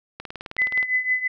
click train, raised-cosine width 0.3 ms, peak -18 dBFS, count 13, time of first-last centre 0.2-0.828 s, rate 19.1 Hz
sine tone with tremolo, 2013 Hz, B6, 33 cents sharp, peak -16 dBFS, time 0.58-1.28 s, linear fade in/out 10 ms, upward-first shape triangle, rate 6 Hz, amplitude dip 85%
effects none

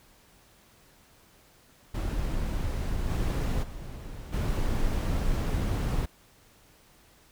brown noise with level steps, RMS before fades -30 / -27 / -39 / -27 dBFS, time 1.94-6.06 s, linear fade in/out 10 ms, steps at 3.09 / 3.62 / 4.32 s, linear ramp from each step 20 ms, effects pink hiss -59 dBFS RMS until 7.31 s

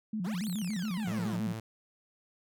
sine tone with vibrato, 196 Hz, G3, in tune, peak -31 dBFS, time 0.13-1.53 s, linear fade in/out 5 ms, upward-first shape square, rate 7.1 Hz, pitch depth 170 cents each way
15% pulse exponential two-way sweep, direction up then down, 290 to 4500 to 290 Hz, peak -36 dBFS, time 0.24-1.37 s, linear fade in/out 10 ms, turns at 0.48 s
click train, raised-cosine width 0.3 ms, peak -34 dBFS, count 29, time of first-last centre 0.35-1.178 s, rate 33.8 Hz
sawtooth tone, 111.1 Hz, A2, 17 cents sharp, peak -33 dBFS, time 1.07-1.6 s, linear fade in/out 5 ms
effects none

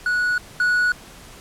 triangle tone pair in turn, 1466 / 1466 Hz, F#6 / F#6, -16 / -16 cents, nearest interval unison, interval 0 cents, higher neither, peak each -16 / -14 dBFS, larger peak second, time 0.06-0.38 / 0.6-0.92 s, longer neither, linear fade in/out 2 ms, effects pink hiss -43 dBFS RMS until 1.4 s + low-pass 12000 Hz 12 dB/octave

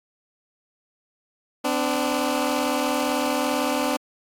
15% pulse tone pair together, 255.8 / 293.7 Hz, C4 / D4, -39 / 0 cents, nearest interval major second, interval 239 cents, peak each -18 dBFS, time 1.64-3.97 s, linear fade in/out 10 ms, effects AAC 64 kbps

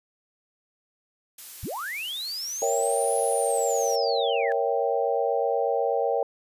blue noise, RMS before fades -40 dBFS, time 1.38-3.96 s, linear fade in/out 5 ms
sine linear two-way sweep, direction up then down, 47.42 to 10548 to 1629 Hz, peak -30 dBFS, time 1.63-4.52 s, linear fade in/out 0 ms, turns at 3.21 s
sine chord, A# diminished seventh, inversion none, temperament equal, 466.2 / 554.4 / 659.3 / 784 Hz, A#4 / C#5 / E5 / G5, 0 / 0 / 0 / 0 cents, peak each -26 / -27 / -30 / -28 dBFS, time 2.62-6.23 s, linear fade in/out 2 ms
effects resampled to 32000 Hz

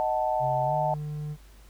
sine chord, D# diminished, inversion none, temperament equal, 622.3 / 740 / 880 Hz, D#5 / F#5 / A5, 0 / 0 / 0 cents, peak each -28 dBFS, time 0-0.94 s, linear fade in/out 0 ms
triangle tone with pitch glide, 134.4 to 149.99 Hz, C3 to D3, +47 to +37 cents, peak -29 dBFS, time 0.39-1.37 s, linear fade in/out 50 ms, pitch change +190 cents, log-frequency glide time 0.64-0.74 s
effects added 50 Hz sine -49 dBFS peak until 1.69 s + pink hiss -58 dBFS RMS until 1.69 s

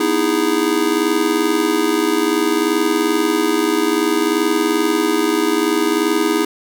square chord, E major seventh, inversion second, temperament just, 247.2 / 309 / 329.6 / 412 Hz, B3 / D#4 / E4 / G#4, +2 / -12 / 0 / -14 cents, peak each -26 / -20 / -20 / -20 dBFS, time 0-6.45 s, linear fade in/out 5 ms, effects none

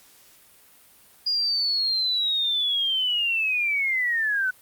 sine linear sweep, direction down, 4878 to 1480 Hz, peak -21 dBFS, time 1.26-4.51 s, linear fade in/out 10 ms, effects white hiss -54 dBFS RMS until 4.61 s + Opus 48 kbps

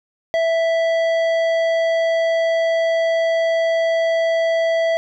sine tone with tanh clipping, 659.3 Hz, E5, in tune, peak -17 dBFS, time 0.34-4.97 s, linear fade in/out 0 ms, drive 12 dB, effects none

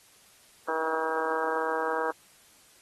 harmonic tone, 160 Hz, D#3, 49 cents sharp, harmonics 2 / 3 / 4 / 5 / 6 / 7 / 8 / 9 / 10, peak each -41 / -31 / -37 / -36 / -33 / -37 / -37 / -42 / -36 dBFS, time 0.68-2.11 s, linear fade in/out 5 ms, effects white hiss -58 dBFS RMS until 2.81 s + AAC 32 kbps

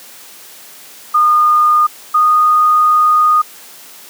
sine tone pair in turn, 1220 / 1233.5 Hz, D#6 / D#6, -34 / -15 cents, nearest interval unison, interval 19 cents, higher second, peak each -7 dBFS, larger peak neither, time 1.14-1.87 / 2.14-3.42 s, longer second, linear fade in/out 10 ms, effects white hiss -37 dBFS RMS until 4.09 s + high-pass 200 Hz 12 dB/octave

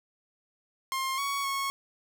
sawtooth tone with pitch steps, 1062 / 1118 / 1099 Hz, C6 / C#6 / C#6, +25 / +14 / -15 cents, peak -25 dBFS, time 0.92-1.7 s, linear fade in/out 0 ms, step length 260 ms, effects none

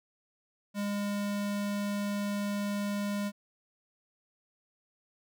square tone, 203.6 Hz, G#3, 34 cents flat, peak -31 dBFS, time 0.74-3.32 s, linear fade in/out 50 ms, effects none

